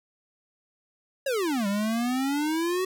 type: exponential two-way sweep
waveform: square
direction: down then up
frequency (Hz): 570 to 196 to 379.1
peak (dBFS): -25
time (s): 1.26-2.85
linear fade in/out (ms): 5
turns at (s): 1.67
effects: none